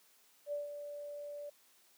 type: tone with ADSR envelope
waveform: sine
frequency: 582 Hz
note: D5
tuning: 16 cents flat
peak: -34 dBFS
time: 0.46-1.5 s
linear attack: 64 ms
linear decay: 150 ms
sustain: -8 dB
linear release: 10 ms
effects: white hiss -67 dBFS RMS until 1.97 s + high-pass 200 Hz 12 dB/octave